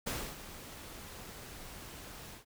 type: noise with ADSR envelope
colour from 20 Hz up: pink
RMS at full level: -36 dBFS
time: 0.06-2.45 s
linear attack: 13 ms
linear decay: 280 ms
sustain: -12 dB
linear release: 120 ms
effects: none